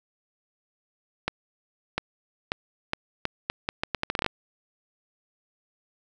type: accelerating click train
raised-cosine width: 0.3 ms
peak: -9 dBFS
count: 16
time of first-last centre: 1.28-4.263 s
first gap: 700 ms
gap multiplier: 0.77
effects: none